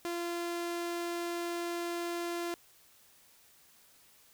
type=tone; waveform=sawtooth; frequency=344.1 Hz; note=F4; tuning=26 cents flat; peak=-30 dBFS; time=0.05-2.54 s; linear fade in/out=0 ms; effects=white hiss -62 dBFS RMS until 4.33 s